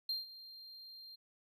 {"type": "tone with ADSR envelope", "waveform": "triangle", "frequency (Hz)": 4186, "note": "C8", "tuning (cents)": 0, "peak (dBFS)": -32, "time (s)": [0.09, 1.16], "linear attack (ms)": 4, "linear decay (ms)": 160, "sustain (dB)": -17, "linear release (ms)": 14, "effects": []}